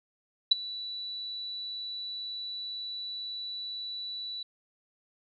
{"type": "tone with ADSR envelope", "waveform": "sine", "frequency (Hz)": 3951, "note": "B7", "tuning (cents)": 0, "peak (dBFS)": -14, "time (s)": [0.51, 4.43], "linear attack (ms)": 8, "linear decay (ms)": 15, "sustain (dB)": -21, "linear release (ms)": 5, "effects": []}